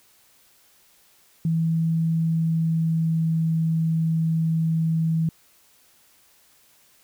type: tone with pitch glide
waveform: sine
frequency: 163.3 to 162.08 Hz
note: E3 to E3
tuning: -16 to -29 cents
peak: -19 dBFS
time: 1.45-5.29 s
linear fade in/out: 2 ms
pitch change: -13 cents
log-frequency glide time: 2.08-3.48 s
effects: white hiss -58 dBFS RMS until 7.03 s